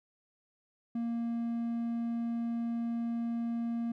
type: tone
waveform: triangle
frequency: 233.1 Hz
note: A#3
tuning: in tune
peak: -29 dBFS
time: 0.95-3.92 s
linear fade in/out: 5 ms
effects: none